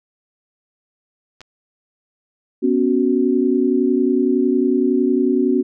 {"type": "clicks", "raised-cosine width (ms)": 0.2, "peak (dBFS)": -23, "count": 2, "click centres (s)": [1.407, 1.415]}
{"type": "chord", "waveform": "sine", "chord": "B suspended second", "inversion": "none", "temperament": "just", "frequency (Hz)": [246.9, 277.8, 370.4], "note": ["B3", "C#4", "F#4"], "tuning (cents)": [0, 4, 2], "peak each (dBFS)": -18, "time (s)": [2.62, 5.63], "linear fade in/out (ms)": 20}
{"effects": []}